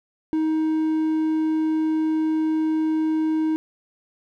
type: tone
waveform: triangle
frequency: 314.8 Hz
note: D#4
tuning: 20 cents sharp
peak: -17 dBFS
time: 0.33-3.56 s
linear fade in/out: 0 ms
effects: none